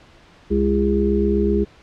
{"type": "harmonic tone", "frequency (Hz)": 67.9, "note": "C#2", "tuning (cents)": -35, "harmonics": [1, 3, 5, 6], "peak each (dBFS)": [-22, -20, -22, -20], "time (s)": [0.5, 1.65], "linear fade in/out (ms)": 20, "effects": ["pink hiss -49 dBFS RMS until 1.82 s", "low-pass 4000 Hz 12 dB/octave"]}